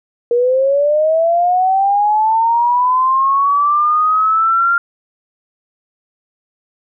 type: linear sweep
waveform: sine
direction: up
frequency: 470.9 to 1396.9 Hz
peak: -10 dBFS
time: 0.31-4.78 s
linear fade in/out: 2 ms
effects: none